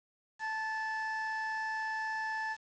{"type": "tone pair together", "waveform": "triangle", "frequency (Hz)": [880, 1743.8], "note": ["A5", "A6"], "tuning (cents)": [0, -16], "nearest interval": "octave", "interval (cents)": 1184, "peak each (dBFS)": [-35, -34], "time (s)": [0.39, 2.57], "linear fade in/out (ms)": 50, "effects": ["resampled to 16000 Hz", "9-bit"]}